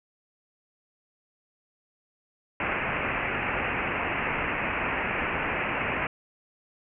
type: low-pass noise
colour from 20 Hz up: white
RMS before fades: -29 dBFS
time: 2.6-6.07 s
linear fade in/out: 2 ms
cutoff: 2700 Hz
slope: 96 dB/octave
effects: none